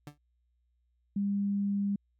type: tone with exponential decay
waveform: 30% pulse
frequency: 146.8 Hz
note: D3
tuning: in tune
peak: -35 dBFS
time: 0.07-0.18 s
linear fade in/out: 2 ms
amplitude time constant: 23 ms
type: tone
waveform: sine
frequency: 200.7 Hz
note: G3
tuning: 41 cents sharp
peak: -27 dBFS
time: 1.16-1.96 s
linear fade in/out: 5 ms
effects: added 60 Hz sine -70 dBFS peak until 2.19 s